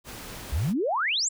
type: noise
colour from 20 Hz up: pink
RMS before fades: -40 dBFS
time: 0.04-0.74 s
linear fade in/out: 50 ms
type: exponential sweep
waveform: sine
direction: up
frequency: 59.2 to 7980 Hz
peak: -23 dBFS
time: 0.52-1.29 s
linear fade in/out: 10 ms
effects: none